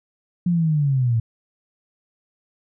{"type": "linear sweep", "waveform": "sine", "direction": "down", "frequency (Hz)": [178.7, 110.7], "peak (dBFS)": -16, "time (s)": [0.46, 1.2], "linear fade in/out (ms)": 5, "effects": []}